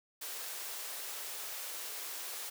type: high-pass noise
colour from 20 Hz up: white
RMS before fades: -42 dBFS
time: 0.21-2.5 s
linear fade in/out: 10 ms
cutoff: 380 Hz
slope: 24 dB/octave
effects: none